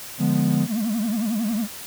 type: chord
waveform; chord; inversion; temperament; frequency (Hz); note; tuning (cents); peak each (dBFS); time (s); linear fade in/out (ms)
triangle; D diminished seventh; none; equal; 146.83 / 174.61 / 207.7 / 246.9; D3 / F3 / Ab3 / Cb4; 0 / 0 / 0 / 0; -21; 0.18-0.68; 50
type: tone with vibrato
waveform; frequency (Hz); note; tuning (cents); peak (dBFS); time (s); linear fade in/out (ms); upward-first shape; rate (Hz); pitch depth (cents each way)
triangle; 220; A3; 0; -19; 0.67-1.68; 50; triangle; 11; 190
effects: white hiss -37 dBFS RMS until 1.86 s